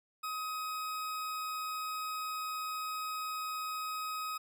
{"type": "tone", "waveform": "40% pulse", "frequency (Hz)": 1263, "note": "D#6", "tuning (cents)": 26, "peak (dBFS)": -35, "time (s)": [0.23, 4.38], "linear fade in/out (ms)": 10, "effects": []}